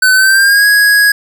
square tone with pitch glide, 1514 to 1660.6 Hz, F#6 to G#6, +39 to -1 cents, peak -6 dBFS, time 0.02-1.12 s, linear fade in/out 5 ms, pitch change +160 cents, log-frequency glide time 0.14-0.66 s, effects none

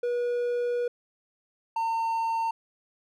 triangle tone pair in turn, 483.8 / 908.3 Hz, B4 / A#5, -36 / -45 cents, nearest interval major seventh, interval 1091 cents, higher second, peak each -23 dBFS, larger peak neither, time 0.03-0.88 / 1.76-2.51 s, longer first, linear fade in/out 5 ms, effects none

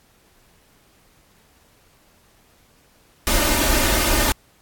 pink noise with comb filter, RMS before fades -18 dBFS, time 3.27-4.32 s, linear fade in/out 0 ms, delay 3.3 ms, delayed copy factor +0.85, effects pink hiss -57 dBFS RMS until 4.61 s + AAC 64 kbps

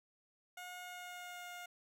15% pulse tone with pitch glide, 720 to 710.5 Hz, F#5 to F5, -47 to +30 cents, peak -40 dBFS, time 0.57-1.66 s, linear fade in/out 5 ms, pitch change -23 cents, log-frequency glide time 0.82-1.52 s, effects none

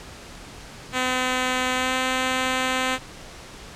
5% pulse tone with pitch glide, 255 to 258 Hz, C4 to C4, -44 to -24 cents, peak -10 dBFS, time 0.92-2.99 s, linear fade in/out 50 ms, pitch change +20 cents, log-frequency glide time 1.75-1.93 s, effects pink hiss -41 dBFS RMS until 3.75 s + low-pass 8000 Hz 12 dB/octave

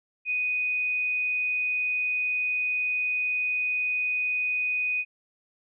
sine tone, 2489 Hz, D#7, in tune, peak -24 dBFS, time 0.25-5.05 s, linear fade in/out 50 ms, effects none

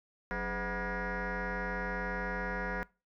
sine tone with frequency modulation, 740 Hz, F#5, in tune, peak -31 dBFS, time 0.31-2.83 s, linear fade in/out 0 ms, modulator 231 Hz, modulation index 4.8, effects noise-tail reverb RT60 0.3 s tail -24 dB re dry + tanh soft clip ceiling -29 dBFS

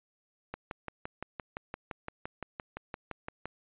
click train, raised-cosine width 0.5 ms, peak -22 dBFS, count 18, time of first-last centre 0.54-3.456 s, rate 5.83 Hz, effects resampled to 8000 Hz

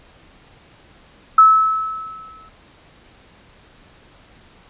sine tone with exponential decay, 1300 Hz, E6, 24 cents flat, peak -4 dBFS, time 1.38-2.49 s, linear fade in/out 5 ms, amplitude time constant 240 ms, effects pink hiss -49 dBFS RMS until 4.69 s + resampled to 8000 Hz

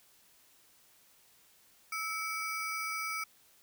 square ring-modulated tone, 1795 Hz, A6, 34 cents sharp, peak -32 dBFS, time 1.92-3.24 s, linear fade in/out 5 ms, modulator 487 Hz, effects white hiss -64 dBFS RMS until 3.62 s

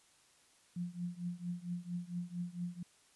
sine tone with tremolo, 175.6 Hz, F3, 10 cents sharp, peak -34 dBFS, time 0.76-2.83 s, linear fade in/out 5 ms, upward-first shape triangle, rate 4.4 Hz, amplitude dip 95%, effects white hiss -67 dBFS RMS until 3.15 s + resampled to 24000 Hz

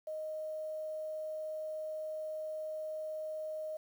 sine tone with quantisation, 622.3 Hz, D#5, in tune, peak -37 dBFS, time 0.07-3.77 s, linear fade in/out 5 ms, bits 10, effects none

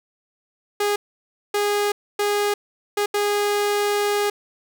sawtooth tone bursts at uneven times, 411.3 Hz, G#4, 17 cents flat, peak -15 dBFS, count 5, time 0.8-0.96 / 1.54-1.92 / 2.19-2.54 / 2.97-3.06 / 3.14-4.3 s, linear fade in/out 5 ms, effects none

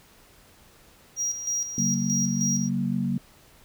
triangle tone with tremolo, 5720 Hz, F8, 41 cents sharp, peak -23 dBFS, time 1.16-2.7 s, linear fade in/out 50 ms, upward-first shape square, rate 3.2 Hz, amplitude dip 60%
sine chord, F# major, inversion second, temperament equal with one note detuned, 138.59 / 187.58 / 233.1 Hz, C#3 / F#3 / A#3, 0 / +24 / 0 cents, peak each -30 / -27 / -27 dBFS, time 1.78-3.18 s, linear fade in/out 2 ms
effects pink hiss -55 dBFS RMS until 3.64 s

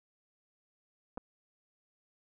clicks, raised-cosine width 1 ms, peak -27 dBFS, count 2, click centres 1.174 / 1.178 s, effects none

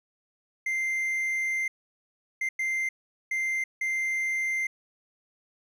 triangle tone bursts at uneven times, 2089 Hz, C7, 3 cents flat, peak -24 dBFS, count 5, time 0.66-1.68 / 2.41-2.49 / 2.59-2.89 / 3.31-3.64 / 3.81-4.67 s, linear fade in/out 5 ms, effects none

